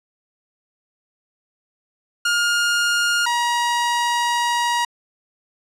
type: tone pair in turn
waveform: sawtooth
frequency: 1417 / 953.7 Hz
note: F6 / A#5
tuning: +25 / +39 cents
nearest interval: perfect fifth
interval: 686 cents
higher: first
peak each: -13 / -14 dBFS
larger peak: first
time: 2.25-3.26 / 3.26-4.85 s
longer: second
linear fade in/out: 5 ms
effects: low-pass 9000 Hz 12 dB/octave